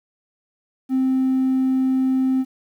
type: tone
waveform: triangle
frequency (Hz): 261.6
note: C4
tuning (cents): 0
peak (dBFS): -13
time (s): 0.89-2.45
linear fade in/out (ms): 50
effects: tanh soft clip ceiling -12 dBFS + 9-bit